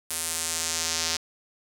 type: tone with band-pass filter sweep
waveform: square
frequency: 82 Hz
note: E2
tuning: 9 cents flat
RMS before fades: -29 dBFS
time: 0.1-1.17 s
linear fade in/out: 5 ms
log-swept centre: 10000 to 5400 Hz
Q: 1.7
effects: none